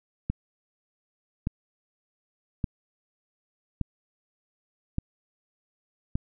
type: click train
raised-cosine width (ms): 5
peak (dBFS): -14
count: 6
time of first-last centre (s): 0.3-6.155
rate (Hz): 0.854
effects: none